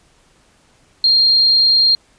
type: tone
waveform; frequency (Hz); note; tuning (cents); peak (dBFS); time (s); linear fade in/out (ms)
sine; 4210; C8; +10; -9; 1.04-1.95; 2
effects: pink hiss -54 dBFS RMS until 2.18 s + resampled to 22050 Hz